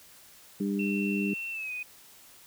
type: harmonic tone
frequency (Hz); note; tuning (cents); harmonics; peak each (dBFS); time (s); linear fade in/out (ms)
100; G2; +35; 2 / 3 / 4; -28 / -33 / -36; 0.6-1.34; 5
type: tone with pitch glide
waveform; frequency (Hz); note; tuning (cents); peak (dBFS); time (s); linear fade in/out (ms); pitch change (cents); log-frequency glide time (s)
sine; 2700 to 2490; E7 to D#7; +41 to +1; -33; 0.79-1.83; 5; -140; 1.51-1.72
effects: white hiss -54 dBFS RMS until 2.46 s